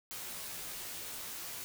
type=noise with comb filter; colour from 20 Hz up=white; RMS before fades=-43 dBFS; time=0.11-1.64 s; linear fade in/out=0 ms; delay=15 ms; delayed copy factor=-0.85; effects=none